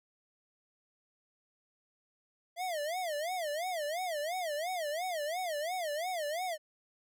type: tone with vibrato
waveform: square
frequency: 659.3 Hz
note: E5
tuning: in tune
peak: -34 dBFS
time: 2.56-6.58 s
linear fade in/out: 50 ms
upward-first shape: sine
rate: 2.9 Hz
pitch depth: 220 cents each way
effects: none